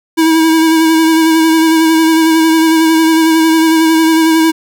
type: tone with vibrato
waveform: square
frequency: 322.4 Hz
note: E4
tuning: 38 cents flat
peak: -7 dBFS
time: 0.17-4.52 s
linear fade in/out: 20 ms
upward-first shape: sine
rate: 11 Hz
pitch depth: 25 cents each way
effects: none